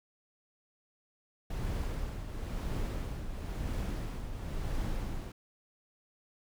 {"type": "noise with tremolo", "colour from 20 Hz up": "brown", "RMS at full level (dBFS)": -33, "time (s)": [1.5, 5.32], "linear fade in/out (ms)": 5, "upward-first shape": "triangle", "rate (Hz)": 0.98, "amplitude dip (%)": 60, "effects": []}